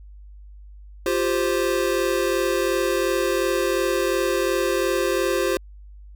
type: chord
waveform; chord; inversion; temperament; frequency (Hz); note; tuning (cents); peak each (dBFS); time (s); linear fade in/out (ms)
square; F suspended second; none; equal; 349.2 / 392 / 523.3; F4 / G4 / C5; 0 / 0 / 0; -25; 1.06-5.57; 2
effects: added 50 Hz sine -40 dBFS peak until 6.15 s